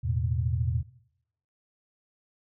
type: chord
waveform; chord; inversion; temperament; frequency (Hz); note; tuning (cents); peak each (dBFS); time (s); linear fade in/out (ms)
sine; E suspended fourth; none; just; 82.41 / 109.88 / 123.61; E2 / A2 / B2; 0 / -2 / +2; -29; 0.03-0.83; 20
effects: noise-tail reverb RT60 0.8 s tail -20 dB re dry